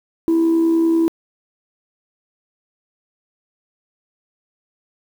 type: tone with amplitude modulation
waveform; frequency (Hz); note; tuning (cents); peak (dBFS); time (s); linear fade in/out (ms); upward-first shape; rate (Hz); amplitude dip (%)
sine; 329.6; E4; 0; -9; 0.28-1.08; 0; sine; 70.4; 40
effects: tanh soft clip ceiling -10 dBFS + 7-bit